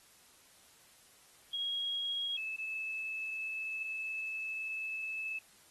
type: tone pair in turn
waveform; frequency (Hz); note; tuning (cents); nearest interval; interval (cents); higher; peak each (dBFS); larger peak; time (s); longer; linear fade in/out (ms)
sine; 3290 / 2611; G#7 / E7; -17 / -17; major third; 400; first; -33 / -36; first; 1.53-2.37 / 2.37-5.39; second; 5
effects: white hiss -62 dBFS RMS until 5.7 s + AAC 32 kbps